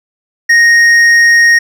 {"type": "tone with hard clipping", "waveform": "sine", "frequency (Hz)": 1864.7, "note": "A#6", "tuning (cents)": 0, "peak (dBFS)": -5, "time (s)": [0.49, 1.59], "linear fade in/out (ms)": 10, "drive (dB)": 6, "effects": []}